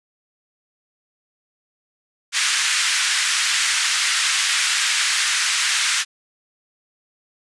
pink band-pass noise, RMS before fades -20 dBFS, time 2.32-6.05 s, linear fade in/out 50 ms, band 1500 to 9100 Hz, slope 24 dB/octave, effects resampled to 24000 Hz

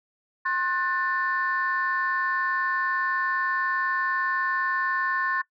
sine chord, F# diminished, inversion second, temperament just, 1065.6 / 1480 / 1776 Hz, C6 / F#6 / A6, +31 / 0 / +16 cents, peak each -26 / -30 / -26 dBFS, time 0.45-5.42 s, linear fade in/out 10 ms, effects noise-tail reverb RT60 0.1 s tail -21 dB re dry + tanh soft clip ceiling -15 dBFS

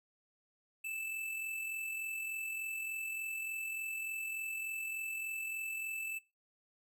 square tone with amplitude modulation, 2637 Hz, E7, in tune, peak -37 dBFS, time 0.84-6.19 s, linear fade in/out 10 ms, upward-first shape sine, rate 43.4 Hz, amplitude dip 40%, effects noise-tail reverb RT60 0.3 s tail -22 dB re dry

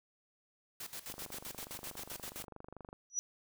white noise with tremolo, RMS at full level -44 dBFS, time 0.8-2.45 s, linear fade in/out 5 ms, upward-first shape square, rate 7.7 Hz, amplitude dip 80%
click train, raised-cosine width 1 ms, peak -34 dBFS, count 46, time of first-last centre 1.1-2.929 s, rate 24.6 Hz
sine tone with exponential growth, 5870 Hz, F#8, 15 cents flat, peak -27 dBFS, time 3.1-3.19 s, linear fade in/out 0 ms, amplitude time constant 19 ms
effects none

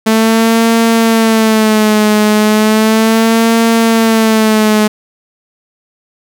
sawtooth tone with vibrato, 220 Hz, A3, in tune, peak -3 dBFS, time 0.06-4.88 s, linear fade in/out 10 ms, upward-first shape sine, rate 0.35 Hz, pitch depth 65 cents each way, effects none

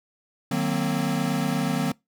square chord, C half-diminished seventh, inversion first, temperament equal with one note detuned, 152.45 / 185 / 233.1 / 261.6 Hz, Eb3 / Gb3 / Bb3 / C4, -35 / 0 / 0 / 0 cents, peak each -29 dBFS, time 0.51-1.92 s, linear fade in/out 5 ms, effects noise-tail reverb RT60 0.2 s tail -24 dB re dry

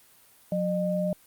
sine tone pair together, 180.8 / 608.1 Hz, F#3 / D#5, -40 / -40 cents, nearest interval octave + major sixth, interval 2100 cents, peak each -27 dBFS, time 0.52-1.13 s, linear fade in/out 2 ms, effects white hiss -57 dBFS RMS until 1.26 s + Opus 32 kbps

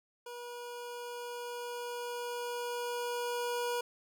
25% pulse tone with level ramp, 482.4 Hz, B4, 41 cents flat, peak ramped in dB -39 to -28 dBFS, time 0.26-3.81 s, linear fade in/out 5 ms, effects none

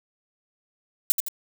violet noise with echo, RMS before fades -18 dBFS, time 1.1-1.12 s, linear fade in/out 0 ms, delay 82 ms, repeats 2, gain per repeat -6 dB, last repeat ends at 1.284 s, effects none

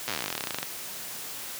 slowing click train, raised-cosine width 0.2 ms, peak -12 dBFS, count 27, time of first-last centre 0.08-0.629 s, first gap 8 ms, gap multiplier 1.07, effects white hiss -38 dBFS RMS until 1.59 s + high-pass 100 Hz 12 dB/octave

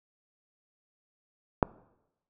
click, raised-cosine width 1 ms, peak -6 dBFS, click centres 1.628 s, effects noise-tail reverb RT60 0.9 s tail -22 dB re dry

